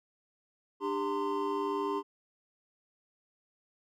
triangle tone cluster, 297.9 / 398.9 / 914 / 1040 Hz, D4 / G4 / A#5 / C6, +25 / +30 / -34 / -11 cents, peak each -35 / -31 / -37 / -34 dBFS, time 0.8-2.03 s, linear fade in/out 50 ms, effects none

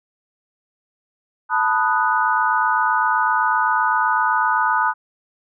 sine chord, B dominant seventh, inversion third, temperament equal, 880 / 987.8 / 1244.5 / 1480 Hz, A5 / B5 / D#6 / F#6, 0 / 0 / 0 / 0 cents, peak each -21 dBFS, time 1.49-4.94 s, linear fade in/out 50 ms, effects none

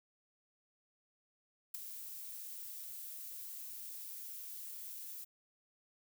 violet noise with ADSR envelope, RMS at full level -37 dBFS, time 1.74-5.25 s, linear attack 7 ms, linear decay 9 ms, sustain -10 dB, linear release 16 ms, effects none

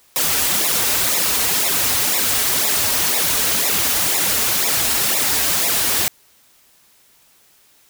white noise with flanger, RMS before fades -18 dBFS, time 0.16-6.08 s, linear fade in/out 0 ms, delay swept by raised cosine 0.64 to 6.04 ms, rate 2 Hz, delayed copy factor -1, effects white hiss -54 dBFS RMS until 7.89 s

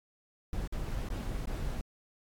brown noise with dropouts, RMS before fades -35 dBFS, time 0.53-1.81 s, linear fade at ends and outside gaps 1 ms, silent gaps 0.675-0.724 / 1.088-1.102 / 1.457-1.473 s, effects AAC 64 kbps

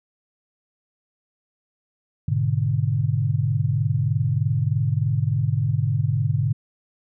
sine chord, G# diminished, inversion none, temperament equal, 103.83 / 123.47 / 146.83 Hz, G#2 / B2 / D3, 0 / 0 / 0 cents, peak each -23 dBFS, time 2.28-6.53 s, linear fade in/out 5 ms, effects none

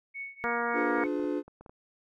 sine tone with tremolo, 2217 Hz, C#7, in tune, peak -34 dBFS, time 0.14-1.07 s, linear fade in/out 20 ms, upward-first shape triangle, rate 3.5 Hz, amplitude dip 95%
harmonic tone, 236.3 Hz, A#3, 24 cents sharp, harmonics 1 / 2 / 3 / 4 / 5 / 6 / 7 / 8, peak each -38 / -34 / -36 / -35 / -36 / -34 / -38 / -39 dBFS, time 0.44-1.04 s, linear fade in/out 0 ms
triangle chord, D diminished seventh, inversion none, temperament just, 293.7 / 352.4 / 422.9 / 507.5 Hz, D4 / F4 / Ab4 / Cb5, 0 / +16 / +31 / +47 cents, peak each -29 / -32 / -34 / -35 dBFS, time 0.73-1.43 s, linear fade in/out 50 ms
clicks, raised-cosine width 1 ms, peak -35 dBFS, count 8, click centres 0.982 / 1.056 / 1.196 / 1.243 / 1.48 / 1.61 / 1.662 / 1.695 s
effects none

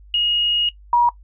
sine tone pair in turn, 2874 / 957.1 Hz, F7 / A#5, +49 / +45 cents, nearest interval octave + perfect fifth, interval 1904 cents, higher first, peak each -15 / -11 dBFS, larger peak second, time 0.14-0.69 / 0.93-1.09 s, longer first, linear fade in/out 2 ms, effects noise-tail reverb RT60 0.1 s tail -18 dB re dry + added 50 Hz sine -42 dBFS peak until 1.23 s

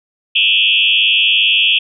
sine tone with frequency modulation, 2960 Hz, F#7, in tune, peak -9 dBFS, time 0.35-1.79 s, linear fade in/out 10 ms, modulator 97.4 Hz, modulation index 4.3, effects none

